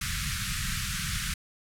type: band-stop noise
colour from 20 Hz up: pink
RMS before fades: -31 dBFS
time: 0.01-1.34 s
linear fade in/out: 5 ms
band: 190 to 1300 Hz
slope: 48 dB/octave
effects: low-pass 12000 Hz 12 dB/octave